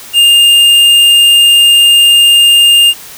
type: tone with tanh clipping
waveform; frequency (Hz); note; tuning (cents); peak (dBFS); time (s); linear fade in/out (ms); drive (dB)
sine; 2812; F7; +11; -4; 0.13-2.94; 50; 12
effects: white hiss -30 dBFS RMS until 3.17 s

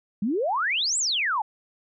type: exponential two-way sweep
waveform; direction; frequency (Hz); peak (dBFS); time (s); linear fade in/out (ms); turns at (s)
sine; up then down; 188.8 to 8170 to 802; -22; 0.22-1.42; 5; 0.98
effects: none

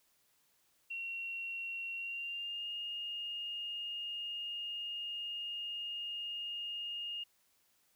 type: tone with pitch glide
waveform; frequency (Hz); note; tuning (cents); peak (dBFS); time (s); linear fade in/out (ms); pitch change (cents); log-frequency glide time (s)
sine; 2736 to 2841; F7 to F7; -36 to +29; -38; 0.9-7.24; 10; +65; 1.95-2.69
effects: white hiss -73 dBFS RMS until 7.95 s

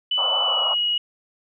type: tone with pitch glide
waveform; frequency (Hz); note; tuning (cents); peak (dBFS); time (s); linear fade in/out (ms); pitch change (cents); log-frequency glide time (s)
sine; 2985 to 2902; F#7 to F#7; +15 to -34; -19; 0.11-0.98; 5; -49; 0.42-0.68
type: band-pass noise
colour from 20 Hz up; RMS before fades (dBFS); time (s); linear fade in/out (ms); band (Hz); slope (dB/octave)
white; -28; 0.17-0.75; 20; 510 to 1300; 96
effects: none

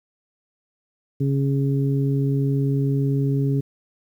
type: harmonic tone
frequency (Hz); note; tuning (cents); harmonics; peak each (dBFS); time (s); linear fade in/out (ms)
138.1; C#3; -6; 1 / 2 / 3; -19 / -25 / -29; 1.2-3.61; 10
effects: 9-bit

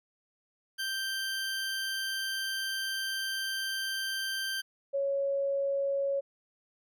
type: tone pair in turn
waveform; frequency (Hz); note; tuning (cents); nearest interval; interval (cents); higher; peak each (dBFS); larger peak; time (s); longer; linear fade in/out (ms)
20% pulse / sine; 1568 / 554.4; G6 / C#5; 0 / 0; octave + tritone; 1800; first; -27; neither; 0.78-4.62 / 4.93-6.21; first; 20
effects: none

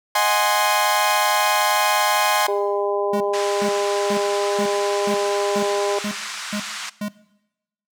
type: chord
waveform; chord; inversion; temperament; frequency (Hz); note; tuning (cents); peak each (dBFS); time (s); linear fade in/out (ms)
sawtooth; Ab dominant seventh; second; equal; 622.3 / 740 / 830.6 / 1046.5; Eb5 / Gb5 / Ab5 / C6; 0 / 0 / 0 / 0; -21 / -21 / -16 / -17; 0.15-2.47; 5
type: harmonic tone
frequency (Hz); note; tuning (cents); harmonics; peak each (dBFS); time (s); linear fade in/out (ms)
202.3; G#3; -45; 2 / 3 / 4 / 5; -21 / -25 / -27 / -29; 2.48-5.99; 5
type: tone bursts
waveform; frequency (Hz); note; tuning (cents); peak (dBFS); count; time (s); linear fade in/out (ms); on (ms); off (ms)
square; 207.7; G#3; 0; -24; 9; 3.13-7.085; 5; 75; 410
type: band-pass noise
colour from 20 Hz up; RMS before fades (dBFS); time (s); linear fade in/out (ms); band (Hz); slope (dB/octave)
pink; -31; 3.33-6.9; 10; 1100 to 8200; 24
effects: noise-tail reverb RT60 0.9 s tail -19 dB re dry

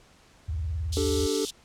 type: tone with vibrato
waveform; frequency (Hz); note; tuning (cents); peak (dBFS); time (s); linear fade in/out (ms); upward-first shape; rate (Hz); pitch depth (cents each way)
sine; 79.4; D#2; +36; -27; 0.48-1.27; 10; sine; 19; 280
type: high-pass noise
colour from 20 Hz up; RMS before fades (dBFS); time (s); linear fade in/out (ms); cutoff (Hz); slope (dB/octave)
pink; -32; 0.92-1.51; 10; 3200; 48
type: chord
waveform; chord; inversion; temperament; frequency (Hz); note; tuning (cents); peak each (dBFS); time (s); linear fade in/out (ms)
triangle; D suspended fourth; none; just; 293.7 / 391.6 / 440.5; D4 / G4 / A4; 0 / -2 / +2; -28 / -28 / -26; 0.97-1.45; 0
effects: pink hiss -57 dBFS RMS until 1.64 s + low-pass 8000 Hz 12 dB/octave

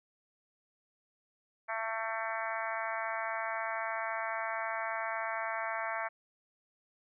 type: harmonic tone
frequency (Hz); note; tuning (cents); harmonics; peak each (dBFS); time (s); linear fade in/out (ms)
223.8; A3; +30; 3 / 4 / 5 / 6 / 7 / 8 / 9 / 10; -39 / -40 / -41 / -42 / -42 / -43 / -44 / -44; 1.68-6.09; 20
effects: none

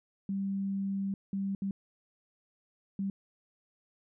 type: tone bursts at uneven times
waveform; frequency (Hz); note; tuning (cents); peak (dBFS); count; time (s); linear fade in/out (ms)
sine; 196; G3; 0; -30; 4; 0.29-1.14 / 1.33-1.55 / 1.62-1.71 / 2.99-3.1; 2
effects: none

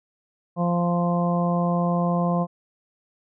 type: harmonic tone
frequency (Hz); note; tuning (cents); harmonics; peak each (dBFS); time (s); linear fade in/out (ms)
173.9; F3; -7; 1 / 2 / 3 / 4 / 5 / 6; -21 / -34 / -28 / -28 / -36 / -30; 0.56-2.47; 50
effects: none

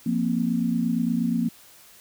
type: chord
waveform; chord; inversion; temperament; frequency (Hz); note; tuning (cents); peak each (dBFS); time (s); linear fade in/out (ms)
sine; F suspended fourth; none; equal; 174.61 / 233.1 / 261.6; F3 / Bb3 / C4; 0 / 0 / 0; -27 / -23 / -28; 0.06-1.49; 5
effects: white hiss -51 dBFS RMS until 2 s

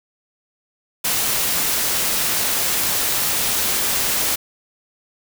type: noise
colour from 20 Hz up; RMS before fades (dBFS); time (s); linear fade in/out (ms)
white; -20; 1.04-4.36; 10
effects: none

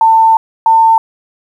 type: tone pair in turn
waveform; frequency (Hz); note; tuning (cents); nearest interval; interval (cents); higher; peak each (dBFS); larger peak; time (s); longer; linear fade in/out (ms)
sine; 895 / 898.6; A5 / A5; +29 / +36; unison; 7; second; -4; neither; 0.01-0.37 / 0.66-0.98; first; 2
effects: 7-bit

